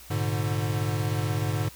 square chord, G# diminished, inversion none, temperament equal with one note detuned, 103.83 / 120.37 / 146.83 Hz, G#2 / B2 / D3, 0 / -44 / 0 cents, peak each -28 / -33 / -31 dBFS, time 0.1-1.69 s, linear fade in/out 10 ms, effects added 60 Hz sine -52 dBFS peak until 1.75 s + white hiss -48 dBFS RMS until 1.75 s

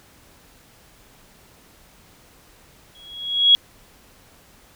sine tone with exponential growth, 3322 Hz, G#7, in tune, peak -7 dBFS, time 2.95-3.55 s, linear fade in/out 0 ms, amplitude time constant 130 ms, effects pink hiss -52 dBFS RMS until 4.75 s

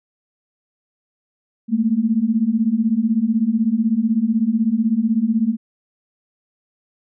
sine beating tone pair, 213.7 / 229.7 Hz, G#3 / A#3, +50 / -25 cents, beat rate 16 Hz, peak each -19 / -17 dBFS, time 1.68-5.57 s, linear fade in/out 50 ms, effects none

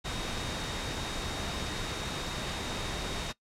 sine tone in noise, 3729 Hz, A#7, in tune, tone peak -42 dBFS, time 0.04-3.33 s, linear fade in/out 20 ms, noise pink, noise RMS -35 dBFS, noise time 0.04-3.33 s, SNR -10 dB, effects noise-tail reverb RT60 0.1 s tail -20 dB re dry + low-pass 7000 Hz 12 dB/octave

